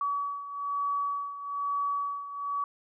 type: beating tone pair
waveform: sine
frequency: 1137 / 1138.1 Hz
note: C#6 / C#6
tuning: +44 / +45 cents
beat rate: 1.1 Hz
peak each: -30 / -35 dBFS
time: 0.01-2.64 s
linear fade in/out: 2 ms
effects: none